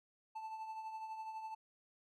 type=tone with tremolo; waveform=triangle; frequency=880 Hz; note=A5; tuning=in tune; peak=-39 dBFS; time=0.35-1.55 s; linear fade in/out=10 ms; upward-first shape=triangle; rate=12 Hz; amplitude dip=55%; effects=none